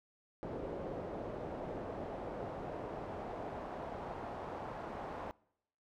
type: noise with band-pass filter sweep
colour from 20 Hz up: brown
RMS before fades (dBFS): -43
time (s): 0.43-5.31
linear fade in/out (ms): 0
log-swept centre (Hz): 500 to 850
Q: 1.5
effects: noise-tail reverb RT60 0.8 s tail -25 dB re dry